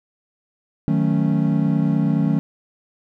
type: chord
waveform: triangle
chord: D# half-diminished seventh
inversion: none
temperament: equal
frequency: 155.56 / 185 / 220 / 277.2 Hz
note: D#3 / F#3 / A3 / C#4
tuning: 0 / 0 / 0 / 0 cents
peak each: -18 / -20 / -20 / -21 dBFS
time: 0.88-2.39 s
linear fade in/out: 0 ms
effects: none

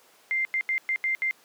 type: tone bursts at uneven times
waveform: sine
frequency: 2093 Hz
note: C7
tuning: in tune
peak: -23 dBFS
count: 6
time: 0.31-0.45 / 0.54-0.61 / 0.69-0.78 / 0.89-0.96 / 1.04-1.15 / 1.22-1.31 s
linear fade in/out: 0 ms
effects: pink hiss -57 dBFS RMS until 1.44 s + high-pass 400 Hz 12 dB/octave

